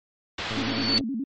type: low-pass noise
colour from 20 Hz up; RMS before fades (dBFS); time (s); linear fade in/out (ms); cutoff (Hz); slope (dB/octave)
white; -32; 0.38-0.99; 5; 4000; 24
type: tone with exponential growth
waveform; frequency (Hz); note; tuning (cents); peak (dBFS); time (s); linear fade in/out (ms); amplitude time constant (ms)
sine; 4475; C#8; +16; -17; 0.47-0.98; 0; 110
type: click train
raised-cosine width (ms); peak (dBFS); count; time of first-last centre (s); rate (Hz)
2; -22; 56; 0.51-1.01; 110
type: tone with vibrato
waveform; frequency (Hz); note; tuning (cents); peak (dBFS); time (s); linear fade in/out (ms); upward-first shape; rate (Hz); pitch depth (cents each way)
sine; 247.9; B3; +7; -26; 0.57-1.24; 5; square; 9.6; 180
effects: MP3 32 kbps